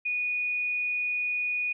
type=tone; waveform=sine; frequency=2465 Hz; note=D#7; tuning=17 cents flat; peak=-26 dBFS; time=0.05-1.73 s; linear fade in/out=10 ms; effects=none